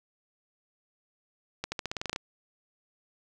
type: accelerating click train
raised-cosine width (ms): 0.2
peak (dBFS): -15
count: 11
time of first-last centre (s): 1.64-2.161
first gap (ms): 80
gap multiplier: 0.9
effects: none

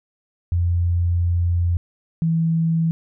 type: tone pair in turn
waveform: sine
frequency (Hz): 86.8 / 163.86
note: F2 / E3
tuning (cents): -10 / -10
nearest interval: major seventh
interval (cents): 1100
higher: second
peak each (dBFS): -16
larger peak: neither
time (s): 0.52-1.77 / 2.22-2.91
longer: first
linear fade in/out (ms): 0
effects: none

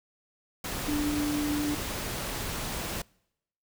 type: tone in noise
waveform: sine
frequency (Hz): 294.9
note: D4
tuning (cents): +7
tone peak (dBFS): -27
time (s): 0.88-1.75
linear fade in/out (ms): 5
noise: pink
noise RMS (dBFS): -34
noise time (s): 0.64-3.02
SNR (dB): +4
effects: noise-tail reverb RT60 0.8 s tail -26 dB re dry

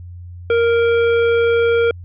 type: tone with hard clipping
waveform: triangle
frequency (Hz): 466.2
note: A#4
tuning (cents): 0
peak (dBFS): -14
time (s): 0.5-1.91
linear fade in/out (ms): 2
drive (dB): 18
effects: added 88 Hz sine -31 dBFS peak until 2.04 s + resampled to 8000 Hz

